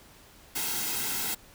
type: noise with comb filter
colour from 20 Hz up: white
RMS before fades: -31 dBFS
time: 0.55-1.35 s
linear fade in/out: 10 ms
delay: 1.7 ms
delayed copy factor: -0.8
effects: pink hiss -54 dBFS RMS until 1.54 s